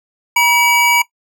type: tone pair together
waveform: square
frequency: 957 / 2282 Hz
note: A#5 / C#7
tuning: +45 / +50 cents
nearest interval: octave + minor third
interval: 1505 cents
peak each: -13 dBFS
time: 0.36-1.02 s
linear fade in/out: 5 ms
effects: noise-tail reverb RT60 0.1 s tail -18 dB re dry